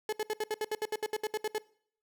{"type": "tone bursts", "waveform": "35% pulse", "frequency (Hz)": 429.2, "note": "A4", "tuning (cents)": -43, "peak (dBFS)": -28, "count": 15, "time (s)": [0.09, 1.582], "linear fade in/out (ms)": 2, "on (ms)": 36, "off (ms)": 68, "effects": ["noise-tail reverb RT60 0.6 s tail -22 dB re dry"]}